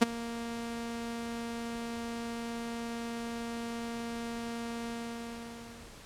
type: tone with ADSR envelope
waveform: sawtooth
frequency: 233.1 Hz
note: A#3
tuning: in tune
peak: -13 dBFS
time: 0.01-5.99 s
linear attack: 15 ms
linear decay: 18 ms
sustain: -19 dB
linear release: 1100 ms
effects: pink hiss -51 dBFS RMS until 6.05 s + low-pass 10000 Hz 12 dB/octave